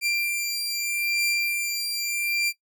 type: beating tone pair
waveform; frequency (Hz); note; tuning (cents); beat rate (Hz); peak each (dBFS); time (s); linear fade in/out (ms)
sawtooth; 2370 / 2370.8; D7 / D7; +15 / +16; 0.8; -25 / -22; 0.01-2.53; 50
effects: noise-tail reverb RT60 0.1 s tail -20 dB re dry